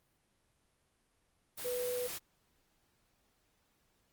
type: tone in noise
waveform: sine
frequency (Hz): 493.9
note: B4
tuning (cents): 0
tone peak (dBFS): -34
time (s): 1.64-2.08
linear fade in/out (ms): 20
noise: white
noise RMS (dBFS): -42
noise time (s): 1.57-2.19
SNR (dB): +5
effects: pink hiss -75 dBFS RMS until 4.12 s + Opus 32 kbps